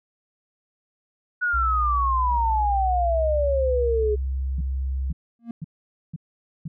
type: exponential sweep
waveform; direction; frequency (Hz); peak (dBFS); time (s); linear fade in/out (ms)
sine; down; 1480 to 411.9; -20; 1.41-4.16; 20
type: tone with pitch glide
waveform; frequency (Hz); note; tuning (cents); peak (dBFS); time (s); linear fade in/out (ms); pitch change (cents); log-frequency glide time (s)
sine; 61.5 to 66.3; B1 to C2; -7 to +23; -23; 1.53-5.13; 20; +130; 3.09-3.32
type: tone bursts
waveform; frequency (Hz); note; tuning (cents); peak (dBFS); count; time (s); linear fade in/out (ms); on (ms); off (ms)
sine; 159.6; D#3; +44; -28; 5; 4.58-6.68; 5; 28; 490
type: tone with exponential growth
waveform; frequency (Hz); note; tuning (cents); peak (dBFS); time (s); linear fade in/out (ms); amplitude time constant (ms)
triangle; 233.1; A#3; 0; -24; 5.39-5.51; 2; 25
effects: none